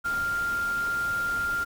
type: tone in noise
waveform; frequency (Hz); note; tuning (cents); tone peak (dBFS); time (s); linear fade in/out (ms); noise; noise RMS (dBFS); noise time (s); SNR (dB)
sine; 1396.9; F6; 0; -25; 0.04-1.65; 20; pink; -40; 0.04-1.65; +12
effects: none